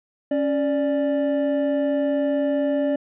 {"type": "tone pair together", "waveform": "triangle", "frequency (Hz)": [277.2, 587.4], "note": ["C#4", "D5"], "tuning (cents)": [0, 0], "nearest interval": "octave + minor second", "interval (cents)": 1300, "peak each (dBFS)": -20, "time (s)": [0.31, 2.96], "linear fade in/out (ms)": 5, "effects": ["resampled to 8000 Hz"]}